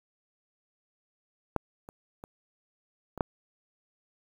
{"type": "clicks", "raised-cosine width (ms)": 1, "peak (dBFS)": [-12, -30, -28, -25, -11], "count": 5, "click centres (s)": [1.563, 1.889, 2.239, 3.177, 3.208], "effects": ["8-bit"]}